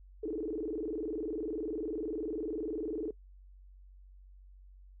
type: tone with vibrato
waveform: sine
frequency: 370 Hz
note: F#4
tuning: in tune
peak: -33 dBFS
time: 0.23-3.11 s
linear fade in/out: 5 ms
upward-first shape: square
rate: 20 Hz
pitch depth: 270 cents each way
effects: noise-tail reverb RT60 0.1 s tail -23 dB re dry + added 47 Hz sine -52 dBFS peak until 5 s